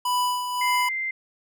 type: tone with tremolo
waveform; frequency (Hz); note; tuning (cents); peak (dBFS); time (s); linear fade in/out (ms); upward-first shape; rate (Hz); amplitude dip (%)
square; 990; B5; +4; -21; 0.05-0.89; 5; sine; 1.8; 55
type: tone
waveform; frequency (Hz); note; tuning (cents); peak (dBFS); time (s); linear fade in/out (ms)
sine; 2086; C7; -6; -25; 0.61-1.11; 5
effects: none